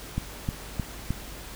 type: click train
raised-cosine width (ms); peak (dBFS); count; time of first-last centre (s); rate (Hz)
5; -14; 4; 0.18-1.106; 3.24
effects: added 50 Hz sine -44 dBFS peak until 1.55 s + pink hiss -42 dBFS RMS until 1.55 s